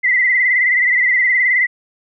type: tone with vibrato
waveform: sine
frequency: 2007 Hz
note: B6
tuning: 27 cents sharp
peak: -11 dBFS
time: 0.03-1.67 s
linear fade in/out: 20 ms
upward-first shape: sine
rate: 19 Hz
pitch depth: 68 cents each way
effects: none